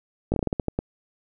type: slowing click train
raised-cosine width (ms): 2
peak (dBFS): -10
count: 10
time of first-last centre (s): 0.32-0.79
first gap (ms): 19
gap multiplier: 1.24
effects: none